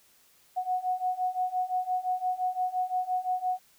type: beating tone pair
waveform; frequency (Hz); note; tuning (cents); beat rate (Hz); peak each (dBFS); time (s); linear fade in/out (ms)
sine; 732 / 737.8; F#5 / F#5; -19 / -5; 5.8; -31 / -29; 0.56-3.59; 20
effects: white hiss -62 dBFS RMS until 3.78 s